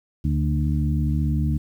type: harmonic tone with a mistuned harmonic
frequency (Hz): 74.7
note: D2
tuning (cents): +30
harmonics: 1 / 2 / 3 / 4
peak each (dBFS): -22 / -23 / -28 / -31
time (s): 0.24-1.58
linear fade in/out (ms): 10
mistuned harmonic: 2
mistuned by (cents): -25
effects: 9-bit